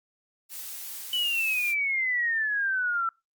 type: noise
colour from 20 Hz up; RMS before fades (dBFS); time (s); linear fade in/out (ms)
blue; -38; 0.49-1.75; 50
type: exponential sweep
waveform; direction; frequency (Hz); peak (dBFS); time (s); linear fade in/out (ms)
sine; down; 3000 to 1332; -24; 1.13-3.09; 2
effects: noise-tail reverb RT60 0.2 s tail -22 dB re dry + Opus 48 kbps